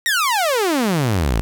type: exponential sweep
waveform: sawtooth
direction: down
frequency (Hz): 1928 to 48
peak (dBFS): -12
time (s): 0.06-1.41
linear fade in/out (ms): 0
effects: 8-bit